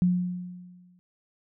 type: tone with exponential decay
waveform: sine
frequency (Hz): 179.3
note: F3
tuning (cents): +46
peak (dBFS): -17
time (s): 0.02-0.99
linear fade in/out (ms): 0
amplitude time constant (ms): 210
effects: none